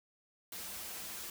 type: noise with comb filter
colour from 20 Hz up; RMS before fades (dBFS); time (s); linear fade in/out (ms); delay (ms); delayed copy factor
white; -44; 0.52-1.3; 2; 7.3; -0.75
effects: none